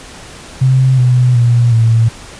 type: tone with pitch steps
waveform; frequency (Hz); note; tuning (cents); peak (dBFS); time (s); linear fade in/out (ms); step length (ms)
sine; 130.81 / 124.9 / 119.26 / 113.88; C3 / B2 / A#2 / A#2; 0 / +20 / +40 / -40; -6; 0.61-2.09; 10; 370
effects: pink hiss -33 dBFS RMS until 2.39 s + resampled to 22050 Hz